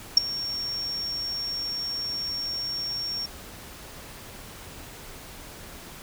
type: tone with ADSR envelope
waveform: sine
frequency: 5520 Hz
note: F8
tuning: 21 cents flat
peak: -7 dBFS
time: 0.17-3.26 s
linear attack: 5 ms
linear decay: 10 ms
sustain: -21 dB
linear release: 6 ms
effects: tanh soft clip ceiling -4 dBFS + pink hiss -43 dBFS RMS until 6.02 s